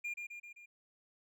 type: tone with echo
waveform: triangle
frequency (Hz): 2408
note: D7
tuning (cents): +43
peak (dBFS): -35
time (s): 0.04-0.14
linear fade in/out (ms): 10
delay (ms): 130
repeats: 4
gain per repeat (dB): -4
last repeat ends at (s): 0.66
effects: none